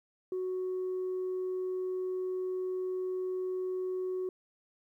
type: tone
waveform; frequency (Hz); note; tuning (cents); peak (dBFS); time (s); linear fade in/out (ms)
sine; 370; F#4; 0; -30; 0.32-4.29; 2
effects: tanh soft clip ceiling -29 dBFS + 12-bit